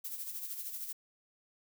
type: noise with tremolo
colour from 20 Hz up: violet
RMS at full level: -39 dBFS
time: 0.04-0.93 s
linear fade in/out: 10 ms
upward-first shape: sine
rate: 13 Hz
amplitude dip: 55%
effects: none